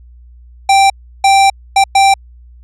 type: tone bursts at uneven times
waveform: square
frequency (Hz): 784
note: G5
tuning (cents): 0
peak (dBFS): -6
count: 4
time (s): 0.69-0.9 / 1.24-1.5 / 1.76-1.84 / 1.95-2.14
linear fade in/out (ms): 5
effects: added 60 Hz sine -36 dBFS peak until 2.63 s + resampled to 22050 Hz